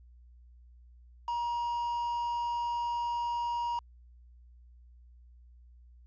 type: tone with quantisation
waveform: triangle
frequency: 950 Hz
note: A#5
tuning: 33 cents sharp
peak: -28 dBFS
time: 1.28-3.79 s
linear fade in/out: 2 ms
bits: 8
effects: added 60 Hz sine -53 dBFS peak until 6.06 s + resampled to 16000 Hz